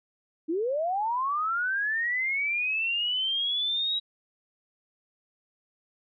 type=linear sweep; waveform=sine; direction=up; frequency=299.8 to 3859 Hz; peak=-25 dBFS; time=0.48-4 s; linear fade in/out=20 ms; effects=none